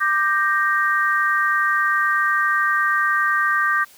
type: chord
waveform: sine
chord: G minor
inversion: second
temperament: equal with one note detuned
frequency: 1184.9 / 1568 / 1864.7 Hz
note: D6 / G6 / Bb6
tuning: +15 / 0 / 0 cents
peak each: -20 / -20 / -22 dBFS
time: 0-3.85 s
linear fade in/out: 20 ms
effects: white hiss -49 dBFS RMS until 3.97 s + high-pass 60 Hz 12 dB/octave